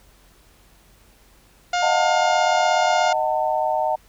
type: harmonic tone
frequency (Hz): 710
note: F5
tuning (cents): +28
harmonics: 1 / 2 / 3 / 4 / 5 / 6 / 7 / 8 / 9 / 10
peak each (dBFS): -20 / -26 / -30 / -32 / -34 / -36 / -37 / -38 / -39 / -40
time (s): 1.73-3.13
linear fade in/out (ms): 5
type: chord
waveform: sine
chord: D# diminished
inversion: none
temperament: just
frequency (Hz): 622.3 / 746.7 / 896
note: D#5 / F#5 / A5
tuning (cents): 0 / +16 / +31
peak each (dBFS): -23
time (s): 1.82-3.96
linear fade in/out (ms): 10
effects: added 46 Hz sine -55 dBFS peak until 4.08 s + pink hiss -55 dBFS RMS until 4.08 s